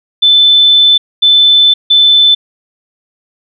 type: tone bursts at uneven times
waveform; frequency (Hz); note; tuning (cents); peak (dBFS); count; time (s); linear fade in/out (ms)
sine; 3520; A7; 0; -3; 3; 0.22-0.98 / 1.22-1.74 / 1.9-2.35; 10
effects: none